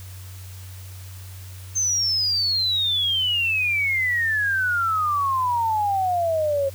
sine exponential sweep, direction down, 6330 to 539 Hz, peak -19 dBFS, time 1.75-6.7 s, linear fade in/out 20 ms, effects added 93 Hz sine -36 dBFS peak until 6.74 s + white hiss -46 dBFS RMS until 6.74 s

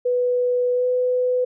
sine tone with pitch glide, 493.9 to 500.5 Hz, B4 to B4, 0 to +23 cents, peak -17 dBFS, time 0.05-1.45 s, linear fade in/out 10 ms, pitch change +23 cents, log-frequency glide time 0.74-0.86 s, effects none

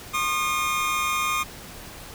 25% pulse tone pair together, 1074.4 / 1220 Hz, C6 / D#6, +46 / -34 cents, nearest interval major second, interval 220 cents, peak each -25 / -20 dBFS, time 0.13-1.44 s, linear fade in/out 20 ms, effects pink hiss -41 dBFS RMS until 2.14 s

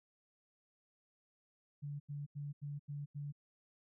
sine tone bursts, 144.4 Hz, D3, 29 cents flat, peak -40 dBFS, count 6, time 1.82-3.325 s, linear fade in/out 20 ms, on 180 ms, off 85 ms, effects none

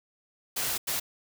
white noise bursts at uneven times, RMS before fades -30 dBFS, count 2, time 0.56-0.78 / 0.87-1 s, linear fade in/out 10 ms, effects none

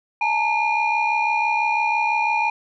sine tone cluster, 853 / 919 / 2423 Hz, G#5 / A#5 / D#7, +46 / -25 / -47 cents, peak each -21 dBFS, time 0.21-2.5 s, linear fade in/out 5 ms, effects tanh soft clip ceiling -12 dBFS

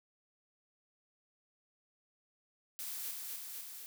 blue noise with echo, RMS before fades -42 dBFS, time 2.79-3.11 s, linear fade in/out 0 ms, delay 250 ms, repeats 3, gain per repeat -2 dB, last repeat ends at 3.86 s, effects none

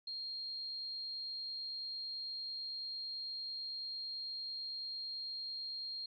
sine tone, 4223 Hz, C8, 15 cents sharp, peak -40 dBFS, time 0.07-6.06 s, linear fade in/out 5 ms, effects none

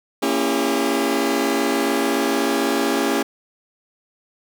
sawtooth chord, A# diminished seventh, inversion none, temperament just, 233.1 / 279.7 / 335.6 / 402.8 Hz, A#3 / C#4 / E4 / G4, 0 / +16 / +31 / +47 cents, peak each -22 / -18 / -21 / -19 dBFS, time 0.22-3.23 s, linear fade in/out 10 ms, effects none

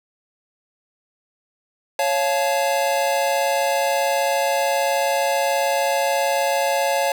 square chord, Db augmented, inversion none, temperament just, 554.4 / 693 / 866.2 Hz, Db5 / F5 / A5, 0 / -14 / -27 cents, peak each -22 / -24 / -24 dBFS, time 1.99-7.12 s, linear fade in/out 2 ms, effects none

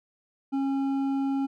sine tone with hard clipping, 272.9 Hz, C#4, 27 cents flat, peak -26 dBFS, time 0.52-1.47 s, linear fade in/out 20 ms, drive 7 dB, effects none

